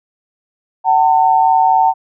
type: tone pair together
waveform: sine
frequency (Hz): 757 / 901.2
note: F#5 / A5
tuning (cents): +39 / +41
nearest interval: minor third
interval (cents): 302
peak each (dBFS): -11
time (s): 0.84-1.94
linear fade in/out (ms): 50
effects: none